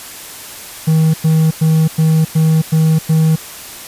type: tone bursts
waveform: triangle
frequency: 158.9 Hz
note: D#3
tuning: 37 cents sharp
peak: -6 dBFS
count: 7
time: 0.87-3.36 s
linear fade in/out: 10 ms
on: 270 ms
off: 100 ms
effects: white hiss -31 dBFS RMS until 3.87 s + resampled to 32000 Hz